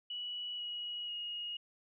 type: tone with pitch steps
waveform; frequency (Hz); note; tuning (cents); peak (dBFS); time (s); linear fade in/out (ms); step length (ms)
sine; 2939 / 2907 / 2875; F#7 / F#7 / F7; -12 / -31 / +50; -38; 0.1-1.57; 5; 490
effects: none